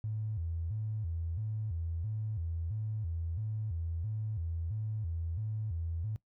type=tone with vibrato; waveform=triangle; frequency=94.9 Hz; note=F#2; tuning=44 cents sharp; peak=-29 dBFS; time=0.04-6.16 s; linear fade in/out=0 ms; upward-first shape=square; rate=1.5 Hz; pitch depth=230 cents each way; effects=noise-tail reverb RT60 0.1 s tail -21 dB re dry + tanh soft clip ceiling -31 dBFS